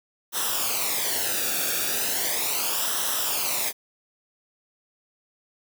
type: noise with flanger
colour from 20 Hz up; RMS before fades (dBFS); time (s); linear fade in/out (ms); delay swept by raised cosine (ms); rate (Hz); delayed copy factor
white; -26; 0.32-3.73; 50; 0.43 to 0.99; 0.37; -0.7
effects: none